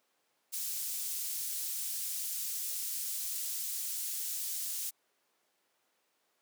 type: high-pass noise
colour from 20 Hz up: pink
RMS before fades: -37 dBFS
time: 0.52-4.91 s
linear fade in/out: 20 ms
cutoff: 7600 Hz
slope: 12 dB/octave
effects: pink hiss -75 dBFS RMS until 6.41 s + high-pass 400 Hz 12 dB/octave